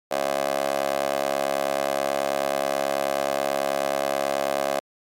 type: tone with high-pass filter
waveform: 15% pulse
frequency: 69.3 Hz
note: C#2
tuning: in tune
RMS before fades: -25 dBFS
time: 0.11-4.8 s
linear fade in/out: 5 ms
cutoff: 550 Hz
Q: 3.5
effects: AAC 64 kbps